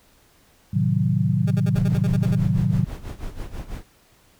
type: chord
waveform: sine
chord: A diminished seventh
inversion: none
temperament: equal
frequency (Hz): 110 / 130.81 / 155.56 / 185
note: A2 / C3 / Eb3 / Gb3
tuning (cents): 0 / 0 / 0 / 0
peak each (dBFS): -23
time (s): 0.73-2.85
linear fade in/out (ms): 10
type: tone bursts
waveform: 20% pulse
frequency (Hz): 202.1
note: G#3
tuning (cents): -47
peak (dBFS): -24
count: 10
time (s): 1.47-2.356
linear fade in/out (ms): 10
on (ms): 40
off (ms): 54
type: noise with tremolo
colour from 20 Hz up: brown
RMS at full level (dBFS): -29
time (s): 1.74-3.84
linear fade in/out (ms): 20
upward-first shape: sine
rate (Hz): 6.1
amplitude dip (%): 80
effects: pink hiss -57 dBFS RMS until 4.39 s